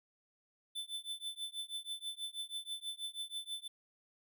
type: tone with tremolo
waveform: square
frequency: 3520 Hz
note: A7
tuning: in tune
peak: -37 dBFS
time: 0.75-3.68 s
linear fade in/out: 10 ms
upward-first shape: triangle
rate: 6.2 Hz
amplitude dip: 100%
effects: none